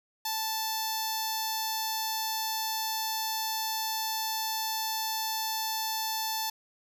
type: tone with notch filter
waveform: 10% pulse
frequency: 880 Hz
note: A5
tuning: in tune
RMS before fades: -32 dBFS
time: 0.25-6.5 s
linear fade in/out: 5 ms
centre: 2200 Hz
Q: 0.53
effects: none